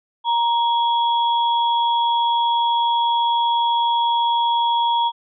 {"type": "tone pair together", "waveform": "sine", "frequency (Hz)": [938, 3343], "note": ["A#5", "G#7"], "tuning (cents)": [11, 11], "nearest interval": "octave + minor seventh", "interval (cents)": 2200, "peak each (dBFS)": [-16, -25], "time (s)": [0.24, 5.12], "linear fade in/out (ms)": 50, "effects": []}